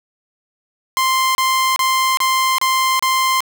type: tone bursts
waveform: sawtooth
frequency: 1046.5 Hz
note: C6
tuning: in tune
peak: -10 dBFS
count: 6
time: 0.97-3.405 s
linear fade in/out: 0 ms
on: 380 ms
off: 31 ms
effects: none